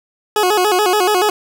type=tone with vibrato; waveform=20% pulse; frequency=392 Hz; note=G4; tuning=in tune; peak=-7 dBFS; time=0.36-1.3 s; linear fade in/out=2 ms; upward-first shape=square; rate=7 Hz; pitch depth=130 cents each way; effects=none